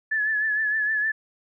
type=tone with vibrato; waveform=sine; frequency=1727 Hz; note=A6; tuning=33 cents flat; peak=-21 dBFS; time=0.11-1.12 s; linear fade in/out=10 ms; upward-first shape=triangle; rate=6.5 Hz; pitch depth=56 cents each way; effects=none